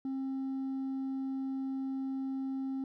triangle tone with hard clipping, 267.1 Hz, C4, 36 cents sharp, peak -32 dBFS, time 0.05-2.84 s, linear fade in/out 2 ms, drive 1 dB, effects none

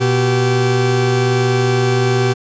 40% pulse tone pair together, 122.1 / 387.6 Hz, B2 / G4, -19 / -20 cents, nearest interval octave + minor sixth, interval 1999 cents, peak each -14 / -15 dBFS, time 0-2.34 s, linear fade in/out 20 ms, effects resampled to 16000 Hz

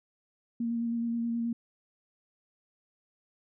sine tone with vibrato, 233.1 Hz, A#3, in tune, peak -28 dBFS, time 0.6-1.53 s, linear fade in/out 5 ms, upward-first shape square, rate 9.4 Hz, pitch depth 13 cents each way, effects none

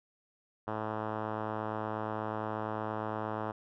5% pulse tone with low-pass filter, 108.5 Hz, A2, 24 cents flat, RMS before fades -36 dBFS, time 0.67-3.52 s, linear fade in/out 10 ms, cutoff 1200 Hz, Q 1.1, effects none

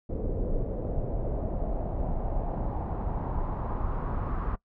brown noise with low-pass filter sweep, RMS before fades -30 dBFS, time 0.09-4.56 s, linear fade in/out 10 ms, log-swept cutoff 480 to 1200 Hz, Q 3, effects noise-tail reverb RT60 0.1 s tail -21 dB re dry

